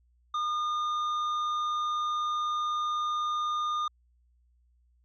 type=tone with hard clipping; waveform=sine; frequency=1216 Hz; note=D#6; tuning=40 cents flat; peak=-29 dBFS; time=0.34-3.88 s; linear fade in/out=5 ms; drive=7 dB; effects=added 60 Hz sine -63 dBFS peak until 5.04 s + low-pass 6000 Hz 12 dB/octave